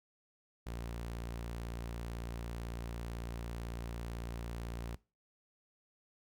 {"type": "tone", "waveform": "sawtooth", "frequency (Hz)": 58, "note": "A#1", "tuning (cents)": -8, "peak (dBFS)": -36, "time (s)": [0.66, 4.96], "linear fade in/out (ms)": 10, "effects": ["noise-tail reverb RT60 0.3 s tail -21 dB re dry"]}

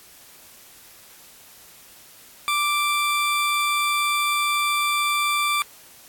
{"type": "tone", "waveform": "20% pulse", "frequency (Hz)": 1174.7, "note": "D6", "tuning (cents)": 0, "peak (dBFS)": -15, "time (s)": [2.48, 5.62], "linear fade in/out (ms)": 0, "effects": ["white hiss -48 dBFS RMS until 6.08 s", "AAC 64 kbps"]}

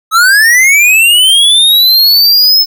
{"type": "linear sweep", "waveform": "square", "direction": "up", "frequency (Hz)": [1267, 5274], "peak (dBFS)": -4, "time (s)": [0.11, 2.66], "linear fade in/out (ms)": 50, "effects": []}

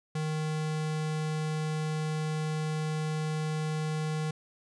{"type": "tone", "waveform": "square", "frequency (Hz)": 155.2, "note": "D#3", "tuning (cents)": -4, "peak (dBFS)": -30, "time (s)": [0.15, 4.31], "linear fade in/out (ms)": 5, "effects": ["resampled to 22050 Hz"]}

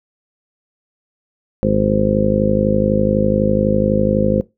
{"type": "harmonic tone", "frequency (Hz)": 52, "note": "G#1", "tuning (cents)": 3, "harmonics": [1, 2, 3, 4, 5, 6, 7, 8, 9, 10], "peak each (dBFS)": [-25, -23, -23, -17, -24, -29, -23, -28, -24, -18], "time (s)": [1.63, 4.41], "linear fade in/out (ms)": 0, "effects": ["noise-tail reverb RT60 0.2 s tail -20 dB re dry"]}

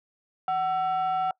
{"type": "tone pair together", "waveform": "sine", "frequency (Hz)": [750, 1336.3], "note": ["F#5", "E6"], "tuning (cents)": [23, 23], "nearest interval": "minor seventh", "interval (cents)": 1000, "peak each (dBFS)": [-22, -29], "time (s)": [0.48, 1.31], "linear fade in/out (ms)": 2, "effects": ["noise-tail reverb RT60 0.1 s tail -22 dB re dry", "tanh soft clip ceiling -21 dBFS"]}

